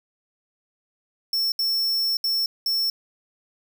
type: tone bursts at uneven times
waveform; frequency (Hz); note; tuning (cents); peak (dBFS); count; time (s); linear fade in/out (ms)
square; 5400; E8; +41; -21; 4; 1.33-1.52 / 1.59-2.17 / 2.24-2.46 / 2.66-2.9; 2
effects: 9-bit